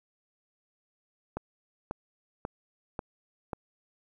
click train, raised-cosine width 1 ms, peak -19 dBFS, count 5, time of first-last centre 1.37-3.532 s, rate 1.85 Hz, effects 10-bit

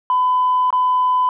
sine tone with dropouts, 1005 Hz, B5, 30 cents sharp, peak -12 dBFS, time 0.1-1.29 s, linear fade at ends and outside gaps 1 ms, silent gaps 0.705-0.727 s, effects tanh soft clip ceiling -9 dBFS

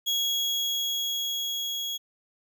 35% pulse tone with level ramp, 3322 Hz, G#7, in tune, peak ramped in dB -22 to -28 dBFS, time 0.06-1.98 s, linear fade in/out 20 ms, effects none

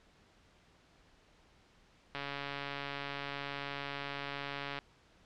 click train, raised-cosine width 0.3 ms, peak -23 dBFS, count 373, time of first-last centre 2.15-4.788 s, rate 141 Hz, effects pink hiss -65 dBFS RMS until 5.25 s + low-pass 5000 Hz 12 dB/octave

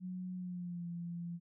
sine tone with pitch glide, 182.9 to 171.64 Hz, F#3 to F3, -20 to -30 cents, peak -39 dBFS, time 0-1.4 s, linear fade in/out 50 ms, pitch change -110 cents, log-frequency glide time 0.35-0.87 s, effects none

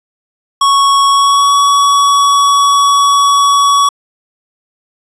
square tone with pitch glide, 1108.7 to 1128.1 Hz, C#6 to C#6, 0 to +30 cents, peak -7 dBFS, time 0.61-3.89 s, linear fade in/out 5 ms, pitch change +30 cents, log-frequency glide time 1.08-1.54 s, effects resampled to 22050 Hz + 8-bit

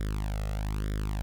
sawtooth tone with flanger, 51.7 Hz, G#1, 7 cents flat, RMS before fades -31 dBFS, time 0-1.22 s, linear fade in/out 0 ms, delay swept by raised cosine 0.56 to 1.55 ms, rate 1.1 Hz, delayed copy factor +1, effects none

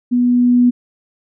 sine tone with level ramp, 245 Hz, B3, 14 cents flat, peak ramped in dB -11 to -7 dBFS, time 0.11-0.71 s, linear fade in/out 20 ms, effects none

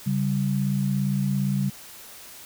sine tone pair together, 138.59 / 196 Hz, C#3 / G3, 0 / 0 cents, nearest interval tritone, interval 600 cents, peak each -24 dBFS, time 0.06-1.7 s, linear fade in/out 10 ms, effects white hiss -44 dBFS RMS until 2.45 s

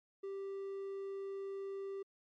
triangle tone, 392 Hz, G4, in tune, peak -38 dBFS, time 0.23-2.03 s, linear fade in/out 10 ms, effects MP3 48 kbps

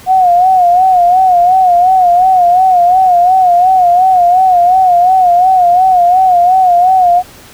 sine tone with vibrato, 727 Hz, F#5, 31 cents flat, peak -4 dBFS, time 0.06-7.23 s, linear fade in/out 50 ms, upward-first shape sine, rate 2.8 Hz, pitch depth 75 cents each way, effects pink hiss -36 dBFS RMS until 7.53 s

